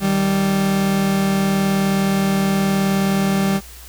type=tone pair together; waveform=40% pulse; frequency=156.34 / 195.4 Hz; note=D#3 / G3; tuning=+9 / -5 cents; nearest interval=major third; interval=386 cents; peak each=-24 / -15 dBFS; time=0-3.61 s; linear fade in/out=50 ms; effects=added 60 Hz sine -39 dBFS peak until 3.88 s + white hiss -41 dBFS RMS until 3.88 s